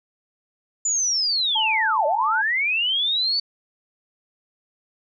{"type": "linear two-way sweep", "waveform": "sine", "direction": "down then up", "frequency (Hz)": [7080, 553, 4565], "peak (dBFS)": -19, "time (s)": [0.85, 3.4], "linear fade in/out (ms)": 5, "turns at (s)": 2.06}
{"type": "tone", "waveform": "sine", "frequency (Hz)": 880, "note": "A5", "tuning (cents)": 0, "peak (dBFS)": -23, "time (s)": [1.55, 2.42], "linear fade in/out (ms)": 10}
{"effects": []}